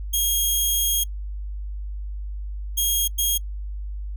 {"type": "tone bursts at uneven times", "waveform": "5% pulse", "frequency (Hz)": 3254, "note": "G#7", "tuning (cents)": -36, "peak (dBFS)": -11, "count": 3, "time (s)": [[0.13, 1.04], [2.77, 3.08], [3.18, 3.38]], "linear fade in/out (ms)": 10, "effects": ["noise-tail reverb RT60 0.1 s tail -26 dB re dry", "added 50 Hz sine -28 dBFS peak until 4.16 s"]}